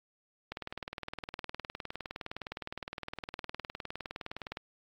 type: click train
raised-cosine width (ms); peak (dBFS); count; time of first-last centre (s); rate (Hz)
0.3; -22; 80; 0.52-4.571; 19.5
effects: AAC 48 kbps